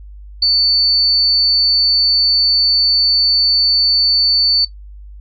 sine tone, 4500 Hz, C#8, 25 cents sharp, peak -9 dBFS, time 0.42-4.65 s, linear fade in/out 5 ms, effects noise-tail reverb RT60 0.1 s tail -18 dB re dry + added 50 Hz sine -32 dBFS peak until 5.2 s

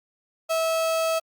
35% pulse tone, 650 Hz, E5, 24 cents flat, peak -20 dBFS, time 0.49-1.2 s, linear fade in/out 20 ms, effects Opus 48 kbps

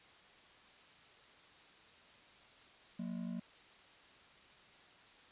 triangle ring-modulated tone, 206.9 Hz, G#3, 6 cents flat, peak -34 dBFS, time 2.99-3.4 s, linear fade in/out 5 ms, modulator 25.7 Hz, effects white hiss -61 dBFS RMS until 5.31 s + resampled to 8000 Hz

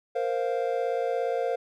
triangle chord, Bb suspended second, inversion none, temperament equal, 466.2 / 523.3 / 698.5 Hz, Bb4 / C5 / F5, 0 / 0 / 0 cents, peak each -27 / -27 / -29 dBFS, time 0.15-1.56 s, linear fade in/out 10 ms, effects none

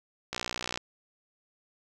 click train, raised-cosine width 0.2 ms, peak -15 dBFS, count 28, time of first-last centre 0.33-0.775 s, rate 60.7 Hz, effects none

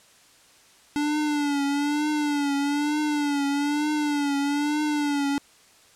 square tone with vibrato, 291.2 Hz, D4, 15 cents flat, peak -23 dBFS, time 0.96-5.38 s, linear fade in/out 0 ms, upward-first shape triangle, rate 1.1 Hz, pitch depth 72 cents each way, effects white hiss -55 dBFS RMS until 5.95 s + low-pass 9000 Hz 12 dB/octave

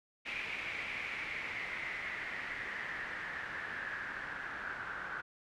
white noise with low-pass filter sweep, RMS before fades -41 dBFS, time 0.25-5.22 s, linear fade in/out 20 ms, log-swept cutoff 2400 to 1500 Hz, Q 6, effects none

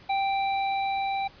square tone with level ramp, 784 Hz, G5, in tune, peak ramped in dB -24 to -27 dBFS, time 0.09-1.28 s, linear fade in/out 10 ms, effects pink hiss -52 dBFS RMS until 1.4 s + resampled to 11025 Hz

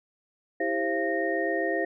sine tone cluster, 328.2 / 395.9 / 529 / 683 / 1851 Hz, E4 / G4 / C5 / F5 / A#6, -8 / +17 / +19 / -39 / -13 cents, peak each -31 dBFS, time 0.6-1.85 s, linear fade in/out 5 ms, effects none

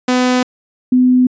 sawtooth / sine tone pair in turn, 251.3 / 252.2 Hz, B3 / B3, +30 / +36 cents, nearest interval unison, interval 6 cents, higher second, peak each -7 dBFS, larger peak neither, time 0.08-0.43 / 0.92-1.27 s, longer neither, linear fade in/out 5 ms, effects resampled to 16000 Hz

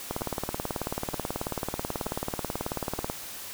two click trains, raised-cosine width 1 ms, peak -15 / -22 dBFS, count 56 / 4, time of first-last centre 0.11-3.099 / 0.21-2.988 s, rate 18.4 / 1.08 Hz, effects white hiss -40 dBFS RMS until 3.53 s

